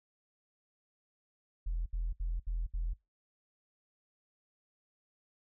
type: tone bursts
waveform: sine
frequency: 41.78 Hz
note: E1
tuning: 24 cents sharp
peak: -30 dBFS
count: 5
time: 1.66-2.936 s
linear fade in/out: 10 ms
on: 200 ms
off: 69 ms
effects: noise-tail reverb RT60 0.2 s tail -22 dB re dry + tanh soft clip ceiling -28 dBFS